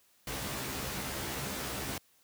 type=noise with comb filter; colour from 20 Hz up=pink; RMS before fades=-37 dBFS; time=0.27-1.98 s; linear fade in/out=2 ms; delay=15 ms; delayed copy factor=+0.75; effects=white hiss -67 dBFS RMS until 2.23 s + high-pass 60 Hz 12 dB/octave